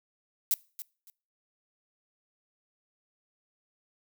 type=noise with echo; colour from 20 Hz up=violet; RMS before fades=-25 dBFS; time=0.51-0.54 s; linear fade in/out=0 ms; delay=280 ms; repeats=2; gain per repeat=-14 dB; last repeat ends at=1.1 s; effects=noise-tail reverb RT60 0.4 s tail -24 dB re dry